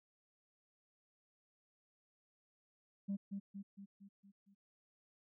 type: tone with echo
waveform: sine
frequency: 198.4 Hz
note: G3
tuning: 21 cents sharp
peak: -34 dBFS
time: 3.08-3.17 s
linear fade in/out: 20 ms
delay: 230 ms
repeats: 6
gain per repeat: -5 dB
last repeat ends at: 4.55 s
effects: tanh soft clip ceiling -34 dBFS